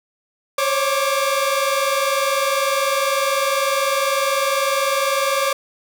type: tone cluster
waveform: sawtooth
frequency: 538 / 558 / 1176 Hz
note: C5 / C#5 / D6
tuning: +48 / +11 / +2 cents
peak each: -18 dBFS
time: 0.58-5.53 s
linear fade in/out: 5 ms
effects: none